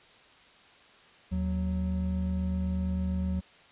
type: tone pair together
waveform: triangle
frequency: 77.78 / 185 Hz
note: D#2 / F#3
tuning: 0 / 0 cents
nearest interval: octave + minor third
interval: 1500 cents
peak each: -28 dBFS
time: 1.31-3.41 s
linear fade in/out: 20 ms
effects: white hiss -56 dBFS RMS until 3.71 s + resampled to 8000 Hz

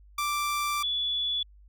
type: tone pair in turn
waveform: sawtooth / sine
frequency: 1174.7 / 3430 Hz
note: D6 / A7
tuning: 0 / -45 cents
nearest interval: octave + perfect fifth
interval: 1855 cents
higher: second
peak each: -23 / -26 dBFS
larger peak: first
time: 0.18-0.83 / 0.83-1.43 s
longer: first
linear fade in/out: 5 ms
effects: added 50 Hz sine -51 dBFS peak until 1.68 s

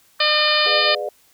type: band-pass noise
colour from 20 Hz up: white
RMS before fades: -41 dBFS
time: 0.19-0.69 s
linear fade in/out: 5 ms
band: 1100 to 1500 Hz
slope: 48 dB/octave
type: harmonic tone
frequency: 605 Hz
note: D#5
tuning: 49 cents flat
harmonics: 1 / 2 / 3 / 4 / 5 / 6 / 7 / 8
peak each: -23 / -23 / -23 / -23 / -23 / -23 / -23 / -23 dBFS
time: 0.2-0.95 s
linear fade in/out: 5 ms
type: chord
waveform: sine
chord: G# diminished seventh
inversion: none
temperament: just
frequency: 415.3 / 498.4 / 598 / 717.6 Hz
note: G#4 / B4 / D5 / F5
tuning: 0 / +16 / +31 / +47 cents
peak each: -29 / -30 / -26 / -31 dBFS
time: 0.66-1.09 s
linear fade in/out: 2 ms
effects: white hiss -56 dBFS RMS until 1.33 s

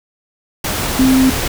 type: tone in noise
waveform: sine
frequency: 261.6 Hz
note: C4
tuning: in tune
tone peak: -8 dBFS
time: 0.99-1.3 s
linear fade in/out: 5 ms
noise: pink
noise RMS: -19 dBFS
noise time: 0.64-1.48 s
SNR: +8 dB
effects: none

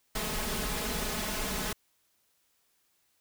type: noise with comb filter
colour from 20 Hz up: pink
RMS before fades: -33 dBFS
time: 0.15-1.73 s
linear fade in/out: 5 ms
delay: 4.7 ms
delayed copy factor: +0.85
effects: white hiss -72 dBFS RMS until 3.2 s

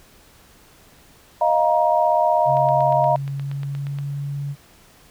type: chord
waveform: sine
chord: Eb suspended second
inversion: none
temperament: equal with one note detuned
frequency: 622.3 / 698.5 / 943.2 Hz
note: Eb5 / F5 / Bb5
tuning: 0 / 0 / +20 cents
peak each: -19 dBFS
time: 1.41-3.16 s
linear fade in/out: 5 ms
type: tone with pitch glide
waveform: sine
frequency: 137.3 to 141.73 Hz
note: C#3 to C#3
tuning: -16 to +39 cents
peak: -24 dBFS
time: 2.45-4.56 s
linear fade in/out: 50 ms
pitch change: +55 cents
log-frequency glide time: 2.81-4.17 s
type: click train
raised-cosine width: 0.3 ms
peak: -23 dBFS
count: 13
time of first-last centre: 2.57-3.987 s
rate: 8.47 Hz
effects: pink hiss -51 dBFS RMS until 5.1 s

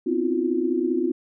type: tone cluster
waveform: sine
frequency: 253.5 / 268.7 / 325.8 / 356.1 Hz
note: B3 / C4 / E4 / F4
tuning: +45 / +46 / -20 / +34 cents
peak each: -27 / -29 / -25 / -24 dBFS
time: 0.06-1.12 s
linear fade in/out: 10 ms
effects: none

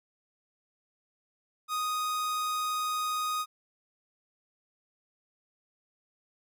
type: tone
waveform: 45% pulse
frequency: 1244.5 Hz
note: D#6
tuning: in tune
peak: -29 dBFS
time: 1.68-3.46 s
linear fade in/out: 50 ms
effects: none

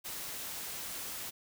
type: noise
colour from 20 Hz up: white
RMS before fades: -41 dBFS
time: 0.04-1.31 s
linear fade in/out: 20 ms
effects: none

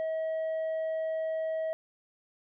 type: tone with tanh clipping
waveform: sine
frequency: 640 Hz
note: D#5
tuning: 49 cents sharp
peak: -30 dBFS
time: 0-1.73 s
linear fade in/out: 0 ms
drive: 3 dB
effects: none

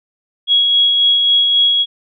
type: tone with tremolo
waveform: sine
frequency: 3322 Hz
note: G#7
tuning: in tune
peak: -8 dBFS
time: 0.47-1.86 s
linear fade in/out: 50 ms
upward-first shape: sine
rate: 3.7 Hz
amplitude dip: 30%
effects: none

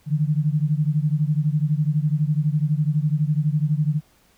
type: beating tone pair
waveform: sine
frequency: 146.83 / 158.83 Hz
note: D3 / D#3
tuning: 0 / +36 cents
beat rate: 12 Hz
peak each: -20 / -22 dBFS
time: 0.06-4.01 s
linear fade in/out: 50 ms
effects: pink hiss -59 dBFS RMS until 4.37 s

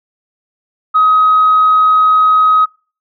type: tone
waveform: sine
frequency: 1264 Hz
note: D#6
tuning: 27 cents sharp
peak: -5 dBFS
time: 0.94-2.66 s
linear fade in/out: 20 ms
effects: noise-tail reverb RT60 0.4 s tail -26 dB re dry + tanh soft clip ceiling -2 dBFS

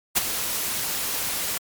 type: noise with ADSR envelope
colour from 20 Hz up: white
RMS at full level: -17 dBFS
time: 0.15-1.58 s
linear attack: 23 ms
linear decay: 21 ms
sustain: -10 dB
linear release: 6 ms
effects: MP3 96 kbps

